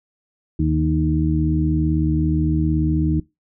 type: harmonic tone with a mistuned harmonic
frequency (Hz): 77.6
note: D#2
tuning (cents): -4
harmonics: 1 / 2 / 3 / 4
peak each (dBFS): -21 / -20 / -28 / -21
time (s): 0.59-3.2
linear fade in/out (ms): 5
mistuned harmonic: 2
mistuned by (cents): +16
effects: noise-tail reverb RT60 0.2 s tail -20 dB re dry